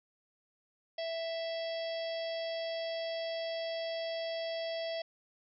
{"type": "harmonic tone", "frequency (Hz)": 660, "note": "E5", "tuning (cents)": 2, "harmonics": [1, 3, 4, 5, 6, 7, 8], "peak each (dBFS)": [-35, -47, -52, -46, -57, -48, -50], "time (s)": [0.98, 5.02], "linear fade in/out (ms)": 5, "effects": []}